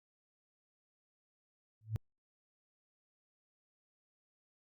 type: tone with exponential growth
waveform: sine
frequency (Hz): 109.4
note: A2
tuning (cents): -9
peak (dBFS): -28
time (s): 1.81-1.96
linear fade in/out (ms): 0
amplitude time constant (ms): 31
effects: Opus 48 kbps